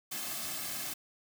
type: noise with comb filter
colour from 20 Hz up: white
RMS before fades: -38 dBFS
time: 0.11-0.94 s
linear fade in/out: 10 ms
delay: 2.1 ms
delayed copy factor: -0.7
effects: none